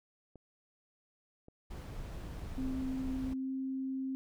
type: clicks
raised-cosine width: 2 ms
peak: -39 dBFS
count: 2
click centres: 0.357 / 1.484 s
type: noise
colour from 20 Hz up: brown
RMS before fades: -42 dBFS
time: 1.7-3.34 s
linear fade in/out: 10 ms
type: tone with pitch glide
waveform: sine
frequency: 261.6 to 264.9 Hz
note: C4 to C4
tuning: 0 to +22 cents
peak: -34 dBFS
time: 2.58-4.15 s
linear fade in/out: 0 ms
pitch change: +22 cents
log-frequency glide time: 3.29-3.51 s
effects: none